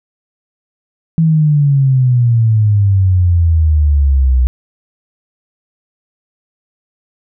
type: exponential sweep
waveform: sine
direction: down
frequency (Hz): 164.81 to 61.7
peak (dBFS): -7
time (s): 1.18-4.47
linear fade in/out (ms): 0
effects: none